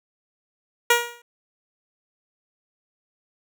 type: tone with exponential decay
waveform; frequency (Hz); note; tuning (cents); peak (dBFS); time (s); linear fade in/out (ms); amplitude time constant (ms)
10% pulse; 475.8; A#4; +35; -4; 0.9-1.22; 5; 68
effects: none